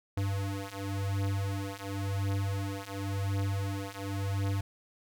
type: beating tone pair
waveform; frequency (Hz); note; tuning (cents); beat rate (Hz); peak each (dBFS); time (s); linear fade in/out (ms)
square; 98 / 98.93; G2 / G2; 0 / +16; 0.93; -35 / -34; 0.17-4.61; 5
effects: none